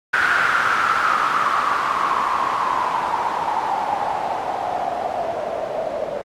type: noise with low-pass filter sweep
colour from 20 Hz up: blue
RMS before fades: -21 dBFS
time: 0.13-6.22 s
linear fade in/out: 10 ms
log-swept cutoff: 1500 to 590 Hz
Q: 7.2
effects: AAC 64 kbps